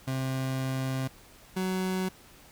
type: tone pair in turn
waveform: 30% pulse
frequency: 131.9 / 186.53 Hz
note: C3 / F#3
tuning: +14 / +14 cents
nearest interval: tritone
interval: 600 cents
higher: second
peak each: -26 / -25 dBFS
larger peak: second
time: 0.07-1.08 / 1.56-2.09 s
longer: first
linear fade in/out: 10 ms
effects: pink hiss -54 dBFS RMS until 2.51 s